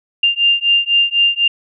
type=beating tone pair; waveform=sine; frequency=2794 / 2798 Hz; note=F7 / F7; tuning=0 / +3 cents; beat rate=4 Hz; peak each=-14 dBFS; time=0.23-1.48 s; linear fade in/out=5 ms; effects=none